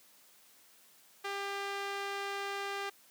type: tone with band-pass filter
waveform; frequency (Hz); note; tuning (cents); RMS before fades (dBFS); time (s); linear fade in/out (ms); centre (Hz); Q
sawtooth; 398.3; G4; +28; -38; 1.24-2.9; 10; 1900; 0.61
effects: white hiss -62 dBFS RMS until 3.1 s + high-pass 150 Hz 12 dB/octave